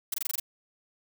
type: noise bursts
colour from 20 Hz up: blue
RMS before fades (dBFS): -29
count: 7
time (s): 0.12-0.399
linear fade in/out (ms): 5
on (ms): 21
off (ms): 22
effects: none